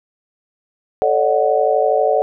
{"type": "chord", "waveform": "sine", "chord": "D# half-diminished seventh", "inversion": "second", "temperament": "equal with one note detuned", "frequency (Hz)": [440, 554.4, 606.6, 740], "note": ["A4", "C#5", "D#5", "F#5"], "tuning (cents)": [0, 0, -44, 0], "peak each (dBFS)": -18, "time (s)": [1.02, 2.22], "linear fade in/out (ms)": 0, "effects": []}